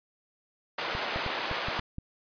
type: band-pass noise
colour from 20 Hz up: pink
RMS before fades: -33 dBFS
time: 0.78-1.8 s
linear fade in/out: 5 ms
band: 530 to 4000 Hz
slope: 12 dB/octave
type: clicks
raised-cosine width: 5 ms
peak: -24 dBFS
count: 7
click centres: 0.951 / 1.161 / 1.263 / 1.513 / 1.685 / 1.793 / 1.984 s
effects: resampled to 11025 Hz